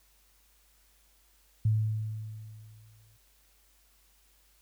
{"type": "tone with exponential decay", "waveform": "sine", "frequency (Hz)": 108.7, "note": "A2", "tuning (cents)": -21, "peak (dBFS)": -21, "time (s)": [1.65, 3.17], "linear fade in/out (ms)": 5, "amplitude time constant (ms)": 330, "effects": ["added 50 Hz sine -66 dBFS peak until 4.61 s", "white hiss -66 dBFS RMS until 4.61 s"]}